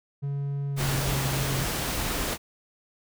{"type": "tone with pitch glide", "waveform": "triangle", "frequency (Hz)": [140.7, 134.97], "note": ["C#3", "C#3"], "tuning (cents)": [26, -46], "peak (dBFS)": -25, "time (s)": [0.22, 1.66], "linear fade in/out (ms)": 20, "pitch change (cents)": -72, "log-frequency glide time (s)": [0.69, 1]}
{"type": "noise", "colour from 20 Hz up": "pink", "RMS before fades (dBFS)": -29, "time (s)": [0.76, 2.38], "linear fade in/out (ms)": 50}
{"effects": []}